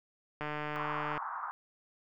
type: click train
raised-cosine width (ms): 0.5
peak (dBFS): -22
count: 116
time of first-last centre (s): 0.41-1.177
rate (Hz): 150
type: band-pass noise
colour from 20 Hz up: pink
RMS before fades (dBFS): -39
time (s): 0.76-1.51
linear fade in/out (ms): 0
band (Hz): 860 to 1400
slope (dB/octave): 48
effects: none